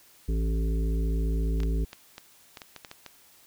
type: harmonic tone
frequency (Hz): 54.6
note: A1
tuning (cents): -13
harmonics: 1 / 3 / 5 / 7 / 8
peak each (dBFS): -24 / -34 / -38 / -41 / -42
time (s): 0.28-1.85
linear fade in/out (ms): 10
type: clicks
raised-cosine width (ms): 0.2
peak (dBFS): -23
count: 10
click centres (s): 1.603 / 1.633 / 1.931 / 2.181 / 2.572 / 2.618 / 2.763 / 2.848 / 2.914 / 3.063
effects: white hiss -57 dBFS RMS until 3.46 s